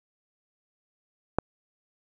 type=click; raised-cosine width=1 ms; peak=-8 dBFS; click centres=1.386 s; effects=none